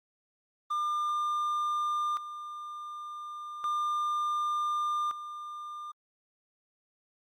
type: tone with tremolo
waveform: triangle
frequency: 1200 Hz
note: D6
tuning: 37 cents sharp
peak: -26 dBFS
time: 0.7-5.92 s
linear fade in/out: 10 ms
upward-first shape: square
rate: 0.34 Hz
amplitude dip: 70%
effects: Opus 24 kbps